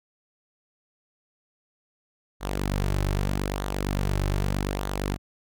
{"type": "tone with flanger", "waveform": "sawtooth", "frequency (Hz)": 48.71, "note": "G1", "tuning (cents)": -10, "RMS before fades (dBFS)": -27, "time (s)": [2.4, 5.18], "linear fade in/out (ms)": 50, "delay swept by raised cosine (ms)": [0.38, 4.28], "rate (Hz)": 0.81, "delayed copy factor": -0.5, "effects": []}